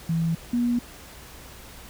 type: tone pair in turn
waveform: sine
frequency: 164.81 / 240.5 Hz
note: E3 / B3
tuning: 0 / -46 cents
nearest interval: perfect fifth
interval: 654 cents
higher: second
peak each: -21 / -20 dBFS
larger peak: second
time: 0.09-0.35 / 0.53-0.79 s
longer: neither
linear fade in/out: 5 ms
effects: added 60 Hz sine -50 dBFS peak until 1.89 s + pink hiss -45 dBFS RMS until 1.89 s